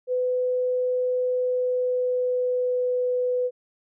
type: tone with pitch glide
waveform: sine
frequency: 502 to 498.2 Hz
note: B4 to B4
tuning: +28 to +15 cents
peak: -21 dBFS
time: 0.07-3.51 s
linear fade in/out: 50 ms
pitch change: -13 cents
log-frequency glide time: 1.32-3.01 s
effects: none